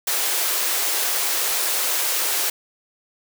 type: high-pass noise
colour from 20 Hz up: white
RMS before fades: -22 dBFS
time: 0.07-2.5 s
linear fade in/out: 5 ms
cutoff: 340 Hz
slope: 48 dB/octave
effects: none